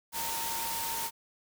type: tone in noise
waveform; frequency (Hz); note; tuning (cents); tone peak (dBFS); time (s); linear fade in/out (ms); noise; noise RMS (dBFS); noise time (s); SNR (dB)
sine; 917; A#5; -29; -37; 0.12-1.11; 50; white; -35; 0.12-1.11; -5
effects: none